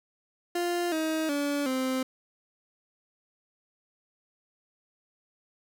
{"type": "tone with pitch steps", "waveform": "30% pulse", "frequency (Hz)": [349.2, 316.5, 286.9, 260.1], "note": ["F4", "D#4", "D4", "C4"], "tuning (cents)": [0, 30, -40, -10], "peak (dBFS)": -24, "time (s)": [0.55, 2.03], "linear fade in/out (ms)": 5, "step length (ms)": 370, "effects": []}